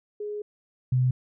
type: tone pair in turn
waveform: sine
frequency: 417.1 / 127.12 Hz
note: G#4 / C3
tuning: +7 / -50 cents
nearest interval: octave + major sixth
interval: 2057 cents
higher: first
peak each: -30 / -19 dBFS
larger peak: second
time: 0.2-0.42 / 0.92-1.11 s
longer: first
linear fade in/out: 5 ms
effects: none